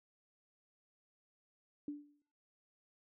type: tone with exponential decay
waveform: sine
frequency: 292 Hz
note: D4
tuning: 10 cents flat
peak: -36 dBFS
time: 1.88-2.22 s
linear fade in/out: 2 ms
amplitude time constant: 72 ms
effects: noise-tail reverb RT60 0.5 s tail -21 dB re dry